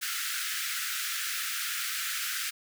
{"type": "high-pass noise", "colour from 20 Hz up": "pink", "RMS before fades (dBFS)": -33, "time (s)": [0.01, 2.51], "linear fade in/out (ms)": 20, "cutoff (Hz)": 1300, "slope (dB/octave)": 96, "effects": []}